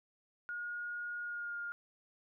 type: tone with pitch glide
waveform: sine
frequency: 1435 to 1413.6 Hz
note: F6 to F6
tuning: +47 to +21 cents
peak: -38 dBFS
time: 0.49-1.72 s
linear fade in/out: 0 ms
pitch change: -26 cents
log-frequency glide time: 1.22-1.57 s
effects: none